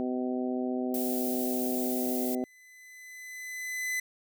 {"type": "harmonic tone", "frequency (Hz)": 126.4, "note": "B2", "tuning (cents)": 41, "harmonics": [2, 3, 4, 5, 6], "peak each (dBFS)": [-30, -35, -40, -39, -42], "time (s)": [0, 2.44], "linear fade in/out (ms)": 0}
{"type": "noise", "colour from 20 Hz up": "violet", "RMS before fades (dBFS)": -36, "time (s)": [0.94, 2.35], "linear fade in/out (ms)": 2}
{"type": "tone with exponential growth", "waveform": "45% pulse", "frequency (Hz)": 2014, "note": "B6", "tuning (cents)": 33, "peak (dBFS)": -28, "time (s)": [1.83, 4], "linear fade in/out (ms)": 5, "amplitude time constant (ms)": 470}
{"effects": []}